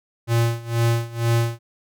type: tone with tremolo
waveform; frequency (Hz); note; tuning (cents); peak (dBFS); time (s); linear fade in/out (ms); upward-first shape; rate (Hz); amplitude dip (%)
square; 116.54; A#2; 0; -16; 0.27-1.59; 50; sine; 2.1; 90
effects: none